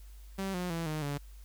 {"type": "tone with pitch steps", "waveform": "sawtooth", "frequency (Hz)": [193.4, 179.41, 166.43, 154.39, 143.22], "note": ["G3", "F3", "E3", "D#3", "D3"], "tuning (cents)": [-23, 47, 17, -13, -43], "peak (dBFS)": -29, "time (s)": [0.38, 1.18], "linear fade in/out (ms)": 10, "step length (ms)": 160, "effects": ["added 50 Hz sine -47 dBFS peak until 1.44 s", "white hiss -63 dBFS RMS until 1.44 s"]}